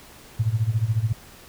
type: tone with tremolo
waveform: sine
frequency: 111.1 Hz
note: A2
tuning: 17 cents sharp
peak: -16 dBFS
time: 0.39-1.13 s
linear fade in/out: 10 ms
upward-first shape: sine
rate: 14 Hz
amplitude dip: 85%
effects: pink hiss -47 dBFS RMS until 1.48 s